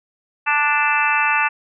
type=harmonic tone; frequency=293.7 Hz; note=D4; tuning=in tune; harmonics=3 / 4 / 5 / 6 / 7 / 8 / 9; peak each=-21 / -23 / -22 / -24 / -27 / -27 / -20 dBFS; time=0.46-1.49 s; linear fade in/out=20 ms; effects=none